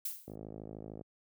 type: noise with exponential decay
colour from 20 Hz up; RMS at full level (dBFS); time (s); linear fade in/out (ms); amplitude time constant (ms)
violet; -34; 0.05-0.36; 5; 66
type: click train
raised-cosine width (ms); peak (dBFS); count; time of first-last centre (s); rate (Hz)
2; -31; 40; 0.28-1.012; 53.3
effects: high-pass 80 Hz 12 dB/octave